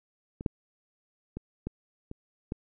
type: clicks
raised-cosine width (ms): 3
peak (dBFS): -25 / -13 / -23 / -20 / -26 / -19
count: 6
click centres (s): 0.409 / 0.462 / 1.37 / 1.67 / 2.114 / 2.521
effects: none